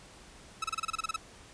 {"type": "tone bursts", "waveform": "sawtooth", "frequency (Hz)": 1300, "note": "E6", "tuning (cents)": -24, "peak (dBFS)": -26, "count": 11, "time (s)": [0.62, 1.163], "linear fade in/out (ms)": 5, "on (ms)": 23, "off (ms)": 29, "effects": ["pink hiss -53 dBFS RMS until 1.53 s", "resampled to 22050 Hz"]}